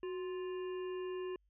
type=harmonic tone with a mistuned harmonic; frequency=349.2 Hz; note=F4; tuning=in tune; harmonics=1 / 3 / 5 / 7 / 8; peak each=-38 / -51 / -57 / -62 / -57 dBFS; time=0.03-1.36 s; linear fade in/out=2 ms; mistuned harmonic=1; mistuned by=+92 cents; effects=added 50 Hz sine -70 dBFS peak until 1.49 s